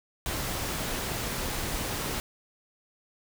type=noise; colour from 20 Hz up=pink; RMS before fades=-32 dBFS; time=0.26-2.2 s; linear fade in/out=0 ms; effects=none